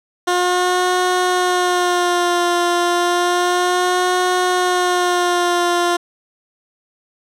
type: tone with vibrato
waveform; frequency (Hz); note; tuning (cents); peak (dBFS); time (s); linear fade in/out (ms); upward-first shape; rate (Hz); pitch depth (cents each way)
15% pulse; 356.2; F4; +34; -8; 0.27-5.97; 10; sine; 0.31; 35
effects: low-pass 10000 Hz 12 dB/octave